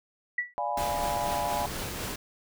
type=tone with exponential decay; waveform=sine; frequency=1950 Hz; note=B6; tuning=23 cents flat; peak=-22 dBFS; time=0.38-0.54 s; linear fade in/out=5 ms; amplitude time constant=34 ms
type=chord; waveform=sine; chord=D diminished seventh; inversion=none; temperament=equal; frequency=587.3 / 698.5 / 830.6 / 987.8 Hz; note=D5 / F5 / Ab5 / Cb6; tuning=0 / 0 / 0 / 0 cents; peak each=-35 / -33 / -31 / -34 dBFS; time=0.58-1.66 s; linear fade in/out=0 ms
type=noise with tremolo; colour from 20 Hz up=pink; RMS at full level=-34 dBFS; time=0.77-2.16 s; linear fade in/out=5 ms; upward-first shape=sine; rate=4.1 Hz; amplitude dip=25%
effects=none